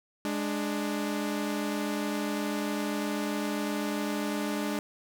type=tone pair together; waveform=sawtooth; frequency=207.7 / 295.4 Hz; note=G#3 / D4; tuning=0 / +10 cents; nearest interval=tritone; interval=610 cents; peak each=-28 dBFS; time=0.25-4.79 s; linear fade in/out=0 ms; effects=none